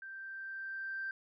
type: tone with level ramp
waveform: sine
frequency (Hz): 1568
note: G6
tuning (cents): 0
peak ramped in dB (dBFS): -44 to -35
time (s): 0.02-1.11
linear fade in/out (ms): 2
effects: tanh soft clip ceiling -31 dBFS